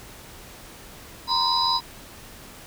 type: tone cluster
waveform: sine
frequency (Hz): 941 / 1026 / 3963 / 4959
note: A#5 / C6 / B7 / D#8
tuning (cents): +16 / -34 / +5 / -7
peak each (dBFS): -25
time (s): 1.27-1.81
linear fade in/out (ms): 50
effects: pink hiss -44 dBFS RMS until 2.66 s